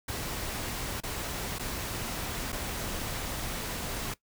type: noise with dropouts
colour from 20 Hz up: pink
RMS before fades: -35 dBFS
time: 0.08-4.14 s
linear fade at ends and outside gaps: 5 ms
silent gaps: 1.004-1.034 / 1.586-1.594 / 2.521-2.526 s
effects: noise-tail reverb RT60 0.1 s tail -18 dB re dry